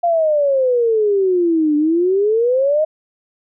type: exponential two-way sweep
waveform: sine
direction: down then up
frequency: 701 to 293.7 to 634 Hz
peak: -12 dBFS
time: 0.03-2.85 s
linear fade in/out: 10 ms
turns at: 1.76 s
effects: none